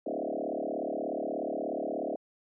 sine tone with frequency modulation, 466.2 Hz, A#4, in tune, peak -30 dBFS, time 0.06-2.16 s, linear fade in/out 5 ms, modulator 36.7 Hz, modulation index 6.1, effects high-pass 200 Hz 12 dB/octave

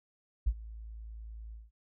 sine tone with ADSR envelope, 55 Hz, A1, in tune, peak -22 dBFS, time 0.46-1.71 s, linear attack 14 ms, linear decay 56 ms, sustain -20 dB, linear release 180 ms, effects none

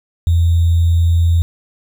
sine tone with sample-and-hold, 84.4 Hz, E2, 41 cents sharp, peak -9 dBFS, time 0.27-1.42 s, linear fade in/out 0 ms, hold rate 3675 Hz, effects none

